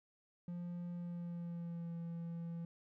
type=tone with pitch glide; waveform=triangle; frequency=174.61 to 168.47 Hz; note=F3 to E3; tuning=0 to +38 cents; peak=-39 dBFS; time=0.48-2.65 s; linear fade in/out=2 ms; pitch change=-62 cents; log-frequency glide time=0.93-1.95 s; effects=none